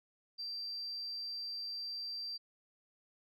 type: tone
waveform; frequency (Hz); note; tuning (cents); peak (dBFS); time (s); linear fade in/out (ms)
sine; 4699; D8; 0; -38; 0.38-2.38; 20
effects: tanh soft clip ceiling -34 dBFS